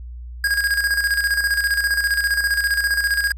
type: tone with tremolo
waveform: square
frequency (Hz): 1634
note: G#6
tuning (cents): -29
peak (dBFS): -16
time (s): 0.44-3.32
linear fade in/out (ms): 2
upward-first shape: square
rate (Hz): 15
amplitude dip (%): 55
effects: added 60 Hz sine -31 dBFS peak until 3.37 s + resampled to 32000 Hz